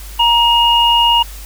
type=tone pair together; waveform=sine; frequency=939 / 2856 Hz; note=A#5 / F7; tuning=+12 / +38 cents; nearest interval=octave + perfect fifth; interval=1926 cents; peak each=-11 dBFS; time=0.19-1.23 s; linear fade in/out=10 ms; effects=added 50 Hz sine -29 dBFS peak until 1.45 s + white hiss -36 dBFS RMS until 1.45 s